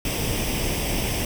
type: noise with comb filter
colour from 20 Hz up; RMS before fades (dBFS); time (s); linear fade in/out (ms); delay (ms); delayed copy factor
pink; -25; 0.05-1.25; 2; 0.36; +0.65
effects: none